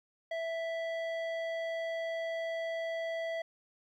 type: tone with low-pass filter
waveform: square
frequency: 659.3 Hz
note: E5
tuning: in tune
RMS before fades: -36 dBFS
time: 0.31-3.42 s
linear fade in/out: 5 ms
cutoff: 2600 Hz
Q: 1.1
effects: 12-bit